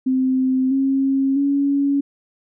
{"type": "tone with pitch steps", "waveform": "sine", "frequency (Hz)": [260, 270.1, 280.6], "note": ["C4", "C#4", "C#4"], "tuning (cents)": [-11, -45, 21], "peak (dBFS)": -15, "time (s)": [0.06, 2.01], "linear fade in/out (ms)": 10, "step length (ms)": 650, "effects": []}